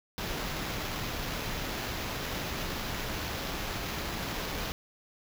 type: noise with sample-and-hold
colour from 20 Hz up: pink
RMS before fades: -35 dBFS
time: 0.18-4.72 s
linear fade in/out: 0 ms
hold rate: 8820 Hz
effects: none